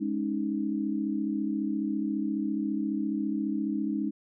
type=chord; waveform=sine; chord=Ab suspended fourth; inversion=none; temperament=just; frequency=207.7 / 276.9 / 311.5 Hz; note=Ab3 / Db4 / Eb4; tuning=0 / -2 / +2 cents; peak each=-31 / -32 / -31 dBFS; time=0-4.11 s; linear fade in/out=20 ms; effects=none